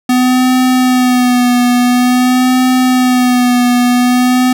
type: tone with vibrato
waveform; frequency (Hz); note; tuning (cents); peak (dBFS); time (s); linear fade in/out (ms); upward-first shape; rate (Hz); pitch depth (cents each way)
square; 250; B3; +21; -8; 0.09-4.53; 5; sine; 0.48; 35
effects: none